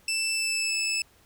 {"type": "tone with pitch glide", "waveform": "20% pulse", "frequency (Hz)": [2651, 2621], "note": ["E7", "E7"], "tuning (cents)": [9, -11], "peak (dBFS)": -20, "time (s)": [0.08, 1.02], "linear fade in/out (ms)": 2, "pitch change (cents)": -20, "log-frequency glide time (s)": [0.31, 0.73], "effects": ["pink hiss -60 dBFS RMS until 1.25 s"]}